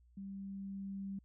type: tone with level ramp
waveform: sine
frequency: 195.8 Hz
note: G3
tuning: 2 cents flat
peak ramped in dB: -43 to -39 dBFS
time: 0.17-1.19 s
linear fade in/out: 5 ms
effects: added 60 Hz sine -63 dBFS peak until 1.24 s